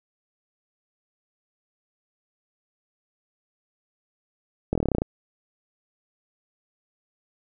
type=slowing click train; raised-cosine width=2 ms; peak=-9 dBFS; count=11; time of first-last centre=4.73-5.019 s; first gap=23 ms; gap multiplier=1.05; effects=none